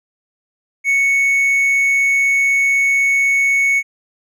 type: tone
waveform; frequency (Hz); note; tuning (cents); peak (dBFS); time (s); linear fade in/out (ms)
triangle; 2216; C#7; -1; -10; 0.84-3.83; 50
effects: none